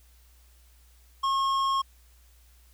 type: tone with tanh clipping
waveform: sine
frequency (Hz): 1083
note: C#6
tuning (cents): -41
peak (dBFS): -25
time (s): 1.23-1.82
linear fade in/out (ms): 10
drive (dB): 12
effects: added 60 Hz sine -55 dBFS peak until 2.73 s + white hiss -63 dBFS RMS until 2.73 s